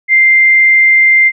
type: tone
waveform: sine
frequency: 2093 Hz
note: C7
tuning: in tune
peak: -4 dBFS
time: 0.08-1.32 s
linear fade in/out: 50 ms
effects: none